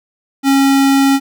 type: tone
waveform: square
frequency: 273.6 Hz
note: C#4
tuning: 23 cents flat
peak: -9 dBFS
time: 0.43-1.2 s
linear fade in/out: 50 ms
effects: none